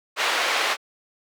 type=band-pass noise; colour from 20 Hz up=white; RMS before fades=-23 dBFS; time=0.16-0.77 s; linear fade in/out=50 ms; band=490 to 2800 Hz; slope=12 dB/octave; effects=high-pass 300 Hz 12 dB/octave